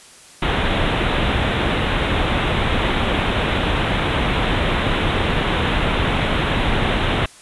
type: low-pass noise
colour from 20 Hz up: pink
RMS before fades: -19 dBFS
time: 0.42-7.26 s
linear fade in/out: 5 ms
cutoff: 3800 Hz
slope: 96 dB/octave
effects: white hiss -44 dBFS RMS until 7.41 s + resampled to 24000 Hz